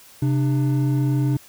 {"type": "tone pair together", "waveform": "triangle", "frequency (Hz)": [133.1, 298.8], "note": ["C3", "D4"], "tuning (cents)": [30, 30], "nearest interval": "octave + major second", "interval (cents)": 1400, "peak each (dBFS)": [-16, -22], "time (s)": [0.22, 1.37], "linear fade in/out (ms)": 5, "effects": ["white hiss -48 dBFS RMS until 1.48 s"]}